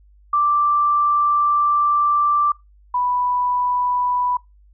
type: tone pair in turn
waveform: sine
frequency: 1174.7 / 987.8 Hz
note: D6 / B5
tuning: 0 / 0 cents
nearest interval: minor third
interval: 300 cents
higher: first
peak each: -14 / -17 dBFS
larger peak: first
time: 0.33-2.52 / 2.94-4.37 s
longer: first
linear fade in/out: 5 ms
effects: noise-tail reverb RT60 0.2 s tail -22 dB re dry + added 50 Hz sine -48 dBFS peak until 4.73 s